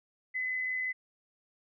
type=tone with amplitude modulation; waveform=sine; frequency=2021 Hz; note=B6; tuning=39 cents sharp; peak=-29 dBFS; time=0.34-0.93 s; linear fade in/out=20 ms; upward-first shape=sine; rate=85.5 Hz; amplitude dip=30%; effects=none